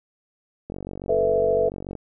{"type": "click train", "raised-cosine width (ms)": 2, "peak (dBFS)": -20, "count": 60, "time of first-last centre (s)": [0.7, 1.953], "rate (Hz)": 47.1}
{"type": "chord", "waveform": "sine", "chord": "A suspended second", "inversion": "none", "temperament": "equal", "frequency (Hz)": [440, 493.9, 659.3], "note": ["A4", "B4", "E5"], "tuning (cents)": [0, 0, 0], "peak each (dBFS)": -22, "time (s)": [1.09, 1.69], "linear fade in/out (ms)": 5}
{"effects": []}